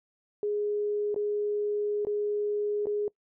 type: tone with dropouts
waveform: sine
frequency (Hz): 415.3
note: G#4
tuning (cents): 0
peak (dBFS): -26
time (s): 0.43-3.08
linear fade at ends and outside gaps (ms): 1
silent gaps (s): 1.144-1.161 / 2.05-2.069 / 2.857-2.869
effects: noise-tail reverb RT60 0.1 s tail -24 dB re dry